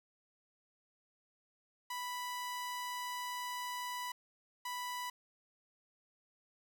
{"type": "tone bursts at uneven times", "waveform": "sawtooth", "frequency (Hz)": 987.8, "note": "B5", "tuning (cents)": 0, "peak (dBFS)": -35, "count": 2, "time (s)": [[1.9, 4.12], [4.65, 5.1]], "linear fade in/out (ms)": 5, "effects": ["11-bit"]}